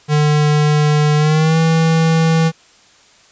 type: tone with pitch glide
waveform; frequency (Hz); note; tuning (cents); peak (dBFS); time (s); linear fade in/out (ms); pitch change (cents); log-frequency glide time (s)
square; 149.8 to 162.42; D3 to E3; +35 to -25; -11; 0.08-2.52; 50; +140; 1.17-1.58
effects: white hiss -48 dBFS RMS until 3.31 s + resampled to 16000 Hz